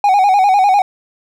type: tone with vibrato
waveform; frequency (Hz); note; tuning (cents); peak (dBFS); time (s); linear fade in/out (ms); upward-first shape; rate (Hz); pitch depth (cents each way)
triangle; 784; G5; 0; -6; 0.04-0.82; 2; square; 10; 76
effects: none